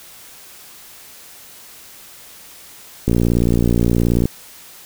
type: click train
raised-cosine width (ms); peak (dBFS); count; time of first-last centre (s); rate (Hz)
3; -3; 70; 3.08-4.255; 58.7
effects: white hiss -41 dBFS RMS until 4.85 s